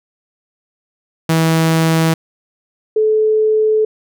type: tone pair in turn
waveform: sawtooth / sine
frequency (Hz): 162.2 / 433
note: E3 / A4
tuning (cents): -28 / -28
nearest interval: octave + perfect fourth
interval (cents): 1700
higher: second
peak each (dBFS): -7 / -10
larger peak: first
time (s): 1.29-2.14 / 2.96-3.85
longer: second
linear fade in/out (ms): 5
effects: none